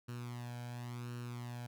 sawtooth tone with flanger, 121.1 Hz, B2, 34 cents flat, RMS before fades -44 dBFS, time 0.08-1.67 s, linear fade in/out 10 ms, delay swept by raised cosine 0.71 to 1.28 ms, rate 0.93 Hz, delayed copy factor +0.7, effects none

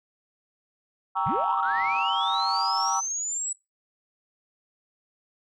sine chord, G diminished seventh, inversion none, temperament equal with one note detuned, 784 / 932.3 / 1122.3 / 1318.5 Hz, G5 / Bb5 / Db6 / Fb6, 0 / 0 / +21 / 0 cents, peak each -28 / -27 / -29 / -28 dBFS, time 1.15-3.01 s, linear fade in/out 20 ms
sine linear sweep, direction up, 92.4 to 7902 Hz, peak -27 dBFS, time 1.26-3.53 s, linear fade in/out 5 ms
effects noise-tail reverb RT60 0.2 s tail -20 dB re dry + tanh soft clip ceiling -15 dBFS

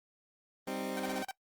20% pulse chord, C minor, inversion second, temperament equal, 196 / 261.6 / 311.1 Hz, G3 / C4 / Eb4, 0 / 0 / 0 cents, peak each -35 / -33 / -37 dBFS, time 0.67-1.23 s, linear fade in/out 5 ms
sawtooth tone bursts, 773 Hz, G5, 24 cents flat, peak -33 dBFS, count 6, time 0.97-1.31 s, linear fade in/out 0 ms, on 25 ms, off 38 ms
effects noise-tail reverb RT60 0.1 s tail -21 dB re dry + Opus 32 kbps

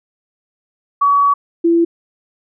sine tone pair in turn, 1133 / 336.8 Hz, C#6 / E4, +37 / +37 cents, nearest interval octave + major sixth, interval 2100 cents, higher first, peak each -9 dBFS, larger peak neither, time 1.01-1.34 / 1.64-1.85 s, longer first, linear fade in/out 10 ms, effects none

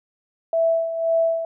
sine tone with tremolo, 659.3 Hz, E5, in tune, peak -15 dBFS, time 0.53-1.45 s, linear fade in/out 2 ms, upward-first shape sine, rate 1.9 Hz, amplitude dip 65%, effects none

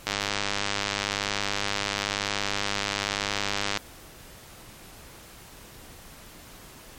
click train, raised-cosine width 0.2 ms, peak -8 dBFS, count 375, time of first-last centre 0.07-3.773 s, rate 101 Hz, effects pink hiss -47 dBFS RMS until 6.98 s + MP3 64 kbps

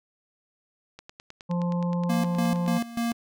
click train, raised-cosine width 0.2 ms, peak -25 dBFS, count 18, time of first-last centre 0.99-2.768 s, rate 9.56 Hz
harmonic tone, 174.61 Hz, F3, in tune, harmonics 1 / 3 / 5 / 6, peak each -24 / -34 / -38 / -40 dBFS, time 1.49-2.79 s, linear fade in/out 20 ms
square tone with tremolo, 233.5 Hz, A#3, 3 cents sharp, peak -25 dBFS, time 2.09-3.13 s, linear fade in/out 10 ms, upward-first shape square, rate 3.4 Hz, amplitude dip 80%
effects none

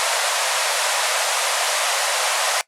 pink band-pass noise, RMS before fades -21 dBFS, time 0-2.61 s, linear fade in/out 0 ms, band 550 to 11000 Hz, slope 48 dB/octave, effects noise-tail reverb RT60 0.1 s tail -19 dB re dry

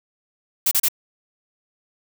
blue noise bursts, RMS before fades -18 dBFS, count 3, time 0.66-0.885 s, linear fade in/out 5 ms, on 53 ms, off 33 ms, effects none

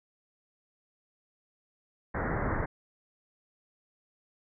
pink low-pass noise, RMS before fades -31 dBFS, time 2.14-2.66 s, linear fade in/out 10 ms, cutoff 2000 Hz, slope 96 dB/octave, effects none

